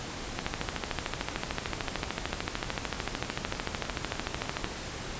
two click trains, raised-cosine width 0.3 ms, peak -13 / -22 dBFS, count 58 / 9, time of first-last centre 0.39-4.644 / 2.04-4.457 s, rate 13.4 / 3.31 Hz, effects pink hiss -38 dBFS RMS until 5.19 s + resampled to 16000 Hz

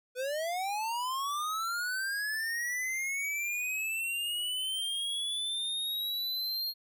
square linear sweep, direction up, 488.3 to 4254 Hz, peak -32 dBFS, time 0.15-6.74 s, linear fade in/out 50 ms, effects none

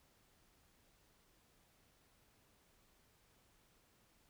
silence, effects pink hiss -72 dBFS RMS until 4.29 s

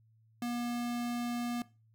square tone, 239.9 Hz, A#3, 50 cents sharp, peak -34 dBFS, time 0.42-1.62 s, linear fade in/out 2 ms, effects noise-tail reverb RT60 0.3 s tail -19 dB re dry + added 111 Hz sine -63 dBFS peak until 1.94 s

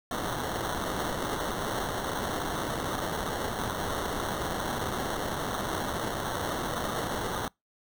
violet noise with sample-and-hold, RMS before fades -32 dBFS, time 0.11-7.48 s, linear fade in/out 2 ms, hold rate 2450 Hz, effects noise-tail reverb RT60 0.2 s tail -26 dB re dry

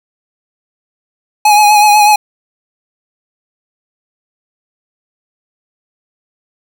square tone with vibrato, 838 Hz, G#5, 15 cents sharp, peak -5 dBFS, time 1.45-2.16 s, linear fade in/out 5 ms, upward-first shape sine, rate 8.1 Hz, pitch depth 32 cents each way, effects none

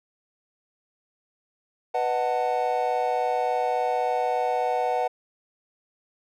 triangle chord, B dominant seventh, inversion none, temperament just, 493.9 / 617.4 / 740.8 / 889 Hz, B4 / D#5 / F#5 / A5, 0 / -14 / +2 / +18 cents, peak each -26 / -29 / -23 / -29 dBFS, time 1.94-5.08 s, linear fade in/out 10 ms, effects none

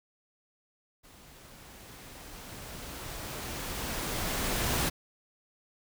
pink noise with level ramp, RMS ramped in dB -55 to -28 dBFS, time 1.03-4.9 s, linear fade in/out 20 ms, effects none

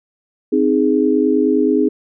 sine chord, Ab major, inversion first, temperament equal, 261.6 / 311.1 / 415.3 Hz, C4 / Eb4 / Ab4, 0 / 0 / 0 cents, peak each -16 dBFS, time 0.52-1.89 s, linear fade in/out 10 ms, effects none

